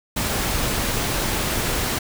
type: noise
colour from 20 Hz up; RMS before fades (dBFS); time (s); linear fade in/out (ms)
pink; -23; 0.16-1.99; 10
effects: none